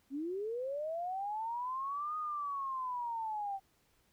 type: linear two-way sweep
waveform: sine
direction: up then down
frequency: 261.1 to 1244.5 to 769 Hz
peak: -35 dBFS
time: 0.1-3.6 s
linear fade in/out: 50 ms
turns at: 2.17 s
effects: pink hiss -72 dBFS RMS until 4.12 s